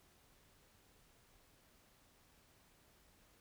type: silence
effects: pink hiss -69 dBFS RMS until 3.4 s